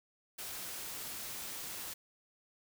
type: noise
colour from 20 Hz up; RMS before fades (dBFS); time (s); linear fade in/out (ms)
white; -43; 0.38-1.94; 10
effects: none